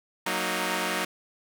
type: chord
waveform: 5% pulse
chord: D# minor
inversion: first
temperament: equal with one note detuned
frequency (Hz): 185 / 230.7 / 311.1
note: F#3 / A#3 / D#4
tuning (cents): 0 / -18 / 0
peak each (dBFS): -19 / -21 / -19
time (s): 0.26-1.05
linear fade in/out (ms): 5
effects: none